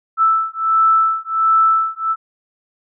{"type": "beating tone pair", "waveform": "sine", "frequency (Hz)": [1318.5, 1319.9], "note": ["E6", "E6"], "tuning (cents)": [0, 2], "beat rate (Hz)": 1.4, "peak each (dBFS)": -15, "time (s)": [0.17, 2.16], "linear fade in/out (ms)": 50, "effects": []}